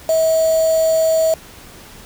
sine tone with quantisation, 644 Hz, E5, 41 cents flat, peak -12 dBFS, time 0.09-1.34 s, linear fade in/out 2 ms, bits 4, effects pink hiss -40 dBFS RMS until 2.05 s

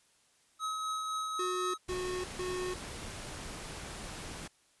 square tone with tremolo, 1277 Hz, D#6, 45 cents sharp, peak -33 dBFS, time 0.59-1.78 s, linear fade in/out 50 ms, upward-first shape triangle, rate 3.9 Hz, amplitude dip 30%
square tone bursts, 365.2 Hz, F#4, 23 cents flat, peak -35 dBFS, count 3, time 1.39-2.74 s, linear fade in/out 5 ms, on 350 ms, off 150 ms
pink noise, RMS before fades -43 dBFS, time 1.88-4.48 s, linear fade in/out 10 ms
effects white hiss -68 dBFS RMS until 4.8 s + resampled to 24000 Hz

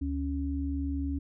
sine tone pair together, 73.42 / 277.2 Hz, D2 / C#4, 0 / 0 cents, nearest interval octave + major seventh, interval 2300 cents, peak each -31 / -32 dBFS, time 0.01-1.19 s, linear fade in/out 10 ms, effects none

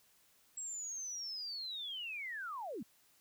sine linear sweep, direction down, 7720 to 178.5 Hz, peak -40 dBFS, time 0.57-2.83 s, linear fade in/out 5 ms, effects white hiss -69 dBFS RMS until 3.2 s

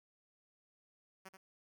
5% pulse tone with echo, 190 Hz, F#3, 46 cents sharp, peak -38 dBFS, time 1.25-1.29 s, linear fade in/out 10 ms, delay 82 ms, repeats 1, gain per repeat -6 dB, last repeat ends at 1.372 s, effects none

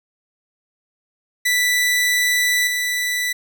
sawtooth tone with level steps, 1975.5 Hz, B6, in tune, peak -12 / -16 dBFS, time 1.45-3.33 s, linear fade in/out 10 ms, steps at 2.67 s, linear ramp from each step 2 ms, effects none

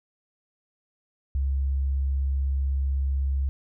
sine tone, 68 Hz, C#2, 33 cents flat, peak -22 dBFS, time 1.35-3.49 s, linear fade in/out 0 ms, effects none

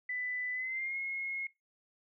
sine tone with pitch glide, 1994 to 2162 Hz, B6 to C#7, +16 to -44 cents, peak -34 dBFS, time 0.09-1.47 s, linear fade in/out 5 ms, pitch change +140 cents, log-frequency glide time 0.53-0.97 s, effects noise-tail reverb RT60 0.2 s tail -20 dB re dry

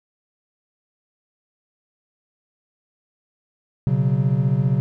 triangle chord, B suspended second, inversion none, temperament equal with one note detuned, 123.47 / 138.59 / 186.61 Hz, B2 / C#3 / F#3, 0 / 0 / +15 cents, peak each -19 / -17 / -22 dBFS, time 3.87-4.8 s, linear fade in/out 0 ms, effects none

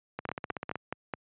two click trains, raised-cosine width 0.5 ms, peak -17 / -19 dBFS, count 5 / 10, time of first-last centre 0.29-1.137 / 0.19-0.756 s, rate 4.72 / 15.9 Hz, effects high-pass 100 Hz 12 dB/octave + resampled to 8000 Hz

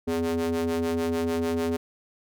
square ring-modulated tone, 82.41 Hz, E2, in tune, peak -22 dBFS, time 0.07-1.77 s, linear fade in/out 10 ms, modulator 333 Hz, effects none

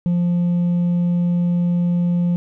triangle tone with hard clipping, 174.61 Hz, F3, in tune, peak -14 dBFS, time 0.06-2.36 s, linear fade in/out 0 ms, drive 1 dB, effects none

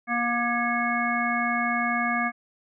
harmonic tone with a mistuned harmonic, 238 Hz, A#3, 36 cents sharp, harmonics 1 / 3 / 5 / 7 / 9, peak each -29 / -29 / -29 / -29 / -29 dBFS, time 0.07-2.32 s, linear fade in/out 50 ms, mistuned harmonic 9, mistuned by +34 cents, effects none

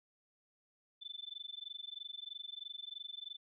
sine tone with amplitude modulation, 3523 Hz, A7, 1 cent sharp, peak -40 dBFS, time 1.01-3.37 s, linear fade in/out 20 ms, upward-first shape sine, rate 23.1 Hz, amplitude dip 100%, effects none

